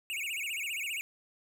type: tone with vibrato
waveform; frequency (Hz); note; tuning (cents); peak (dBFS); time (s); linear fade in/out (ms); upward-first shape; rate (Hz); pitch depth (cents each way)
square; 2507; D#7; +12; -34; 0.1-1.01; 0; sine; 15; 240
effects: 11-bit